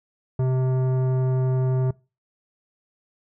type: tone with tanh clipping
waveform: triangle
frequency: 129.4 Hz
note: C3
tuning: 19 cents flat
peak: -21 dBFS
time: 0.39-1.91 s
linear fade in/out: 5 ms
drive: 18 dB
effects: noise-tail reverb RT60 0.3 s tail -23 dB re dry